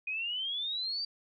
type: exponential sweep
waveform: sine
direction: up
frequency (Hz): 2470 to 4704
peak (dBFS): -32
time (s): 0.07-1.05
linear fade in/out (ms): 5
effects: none